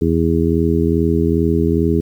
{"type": "harmonic tone", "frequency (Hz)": 82.41, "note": "E2", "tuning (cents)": 0, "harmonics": [1, 2, 3, 4, 5], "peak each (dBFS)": [-19, -19, -19, -19, -19], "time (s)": [0.01, 2.01], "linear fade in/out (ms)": 10, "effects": ["8-bit"]}